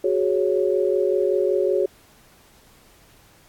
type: chord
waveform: sine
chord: F# suspended second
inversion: none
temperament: equal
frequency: 370 / 415.3 / 554.4 Hz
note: F#4 / G#4 / C#5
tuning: 0 / 0 / 0 cents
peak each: -21 / -22 / -23 dBFS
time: 0.04-1.86 s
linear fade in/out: 5 ms
effects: pink hiss -54 dBFS RMS until 3.48 s + AAC 64 kbps